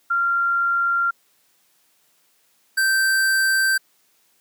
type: tone pair in turn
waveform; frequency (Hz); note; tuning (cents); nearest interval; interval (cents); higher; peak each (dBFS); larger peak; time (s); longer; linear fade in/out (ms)
sine / square; 1384 / 1559.8; F6 / G6; -16 / -9; major second; 207; second; -17; neither; 0.1-1.11 / 2.77-3.78; neither; 10
effects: white hiss -62 dBFS RMS until 4.4 s + high-pass 150 Hz 12 dB/octave